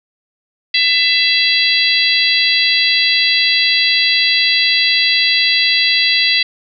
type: harmonic tone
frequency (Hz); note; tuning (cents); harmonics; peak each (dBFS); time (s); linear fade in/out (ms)
668; E5; +23; 3 / 4 / 5 / 6 / 7; -17 / -17 / -17 / -17 / -17; 0.74-6.43; 5
effects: none